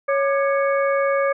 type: harmonic tone with a mistuned harmonic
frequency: 554.4 Hz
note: C#5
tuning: in tune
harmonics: 1 / 2 / 3 / 4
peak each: -18 / -24 / -28 / -30 dBFS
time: 0.08-1.33 s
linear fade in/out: 10 ms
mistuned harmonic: 2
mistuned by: +130 cents
effects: none